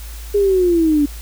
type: linear sweep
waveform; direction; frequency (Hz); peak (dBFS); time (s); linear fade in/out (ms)
sine; down; 413.6 to 283.9; -11; 0.34-1.06; 10
effects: added 55 Hz sine -29 dBFS peak until 1.21 s + white hiss -39 dBFS RMS until 1.21 s